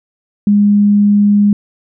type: tone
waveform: sine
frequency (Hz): 205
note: G#3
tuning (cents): -22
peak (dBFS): -6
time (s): 0.47-1.53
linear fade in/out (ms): 2
effects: none